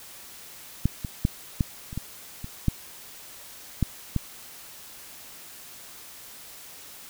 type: clicks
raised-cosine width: 5 ms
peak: -8 / -18 / -8 / -9 / -25 / -17 / -22 / -8 / -9 / -11 dBFS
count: 10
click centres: 0.856 / 1.048 / 1.251 / 1.608 / 1.929 / 1.976 / 2.444 / 2.683 / 3.827 / 4.163 s
effects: white hiss -45 dBFS RMS until 7.09 s